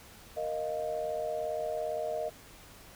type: chord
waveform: sine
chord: Bb suspended fourth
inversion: none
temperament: just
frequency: 466.2 / 621.6 / 699.2 Hz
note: Bb4 / Eb5 / F5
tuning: 0 / -2 / +2 cents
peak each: -38 / -33 / -38 dBFS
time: 0.36-2.3 s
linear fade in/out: 20 ms
effects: pink hiss -53 dBFS RMS until 2.95 s